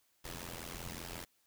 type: noise with amplitude modulation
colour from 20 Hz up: pink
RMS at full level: -41 dBFS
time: 0.24-1.25 s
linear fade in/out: 10 ms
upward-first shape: sine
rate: 85.4 Hz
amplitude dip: 90%
effects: white hiss -74 dBFS RMS until 1.46 s